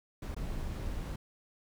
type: noise with dropouts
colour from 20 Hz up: brown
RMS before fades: -37 dBFS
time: 0.22-1.16 s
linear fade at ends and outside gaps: 5 ms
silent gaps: 0.347-0.364 s
effects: none